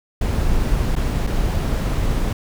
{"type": "noise with dropouts", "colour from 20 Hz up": "brown", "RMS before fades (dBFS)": -19, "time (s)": [0.21, 2.33], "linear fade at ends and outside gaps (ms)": 5, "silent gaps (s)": [[0.955, 0.962], [1.268, 1.271]], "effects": []}